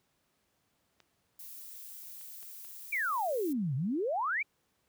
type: clicks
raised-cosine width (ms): 0.2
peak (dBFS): -39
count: 4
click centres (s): 1.003 / 2.212 / 2.428 / 2.648
type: noise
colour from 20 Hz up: violet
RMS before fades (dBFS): -47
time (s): 1.39-3.53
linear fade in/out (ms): 5
type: exponential two-way sweep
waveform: sine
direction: down then up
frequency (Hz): 2437 to 123.47 to 2437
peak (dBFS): -29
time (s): 2.92-4.43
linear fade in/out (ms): 10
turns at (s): 3.75
effects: pink hiss -75 dBFS RMS until 4.88 s + high-pass 80 Hz 12 dB/octave